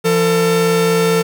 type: tone pair together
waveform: 45% pulse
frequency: 171.61 / 450 Hz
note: F3 / A4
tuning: -30 / +39 cents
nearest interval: octave + perfect fourth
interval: 1669 cents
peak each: -17 / -13 dBFS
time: 0.04-1.23 s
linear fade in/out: 20 ms
effects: none